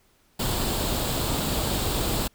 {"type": "noise with comb filter", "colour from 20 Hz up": "pink", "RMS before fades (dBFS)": -26, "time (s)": [0.39, 2.28], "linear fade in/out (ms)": 10, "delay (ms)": 0.25, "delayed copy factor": 0.5, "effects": ["pink hiss -63 dBFS RMS until 2.34 s"]}